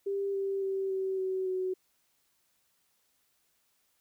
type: tone with pitch steps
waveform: sine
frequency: 396.4 / 391.4 / 386.5 / 381.6 / 376.8 / 372 Hz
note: G4 / G4 / G4 / G4 / F#4 / F#4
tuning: +19 / -3 / -24 / -47 / +32 / +9 cents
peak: -29 dBFS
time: 0.06-1.74 s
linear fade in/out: 10 ms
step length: 280 ms
effects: white hiss -73 dBFS RMS until 4 s